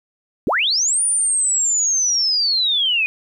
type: linear two-way sweep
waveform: sine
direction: up then down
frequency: 155.56 to 9560 to 2441 Hz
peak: -15 dBFS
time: 0.47-3.06 s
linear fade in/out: 0 ms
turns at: 1.03 s
effects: 9-bit